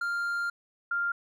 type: tone pair in turn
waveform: triangle / sine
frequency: 1396.9 / 1396.9 Hz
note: F6 / F6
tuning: 0 / 0 cents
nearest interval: unison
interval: 0 cents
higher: neither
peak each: -26 dBFS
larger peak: neither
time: 0.01-0.5 / 0.91-1.12 s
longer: first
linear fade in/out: 5 ms
effects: none